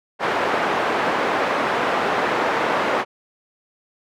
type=band-pass noise; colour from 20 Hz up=pink; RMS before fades=-21 dBFS; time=0.19-3.05 s; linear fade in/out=50 ms; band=430 to 1700 Hz; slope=12 dB/octave; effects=none